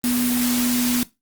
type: tone in noise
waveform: sine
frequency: 245 Hz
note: B3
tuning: 14 cents flat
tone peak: -19 dBFS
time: 0.04-1.03 s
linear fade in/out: 0 ms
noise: white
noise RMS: -25 dBFS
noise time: 0.04-1.03 s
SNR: +3 dB
effects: noise-tail reverb RT60 0.2 s tail -17 dB re dry + Opus 24 kbps